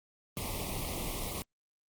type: band-stop noise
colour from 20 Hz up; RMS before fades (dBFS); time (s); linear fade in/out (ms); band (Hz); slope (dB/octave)
pink; -36; 0.37-1.42; 0; 1200 to 2000; 96
effects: Opus 32 kbps